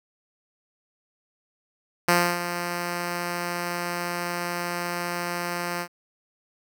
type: tone with ADSR envelope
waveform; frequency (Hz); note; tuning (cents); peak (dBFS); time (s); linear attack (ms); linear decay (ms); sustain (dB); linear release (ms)
5% pulse; 174.61; F3; 0; -5; 2.08-5.88; 7; 290; -11; 70
effects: none